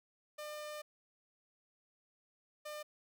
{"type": "tone bursts at uneven times", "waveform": "sawtooth", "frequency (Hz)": 601, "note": "D5", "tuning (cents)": 40, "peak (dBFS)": -39, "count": 2, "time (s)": [[0.38, 0.82], [2.65, 2.83]], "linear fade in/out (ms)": 10, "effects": []}